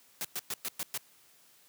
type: noise bursts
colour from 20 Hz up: white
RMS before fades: -35 dBFS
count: 6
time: 0.21-0.976 s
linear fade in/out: 0 ms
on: 36 ms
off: 110 ms
effects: white hiss -62 dBFS RMS until 1.68 s + high-pass 100 Hz 12 dB/octave